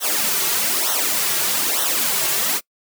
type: noise with flanger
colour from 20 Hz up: white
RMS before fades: -20 dBFS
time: 0-2.61 s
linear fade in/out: 50 ms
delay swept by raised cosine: 0.41 to 4.01 ms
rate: 1.1 Hz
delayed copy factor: -0.75
effects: noise-tail reverb RT60 0.1 s tail -24 dB re dry + high-pass 200 Hz 12 dB/octave